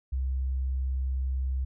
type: tone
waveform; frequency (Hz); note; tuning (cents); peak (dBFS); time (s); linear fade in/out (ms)
sine; 65.41; C2; 0; -26; 0.12-1.65; 10
effects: none